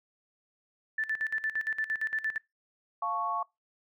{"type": "tone with tremolo", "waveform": "sine", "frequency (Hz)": 1760, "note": "A6", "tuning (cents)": 0, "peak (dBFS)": -27, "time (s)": [0.98, 2.38], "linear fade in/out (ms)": 5, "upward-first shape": "square", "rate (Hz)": 8.7, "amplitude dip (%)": 80}
{"type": "chord", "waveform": "sine", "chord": "F augmented", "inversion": "none", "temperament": "equal", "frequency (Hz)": [698.5, 880, 1108.7], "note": ["F5", "A5", "C#6"], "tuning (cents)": [0, 0, 0], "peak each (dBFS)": [-36, -36, -30], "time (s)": [3.02, 3.43], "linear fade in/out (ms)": 5}
{"effects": ["noise-tail reverb RT60 0.2 s tail -24 dB re dry"]}